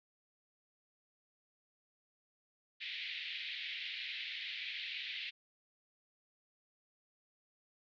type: band-pass noise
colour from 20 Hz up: pink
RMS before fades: -43 dBFS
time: 2.8-5.31 s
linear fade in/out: 20 ms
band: 2000 to 4000 Hz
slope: 48 dB/octave
effects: none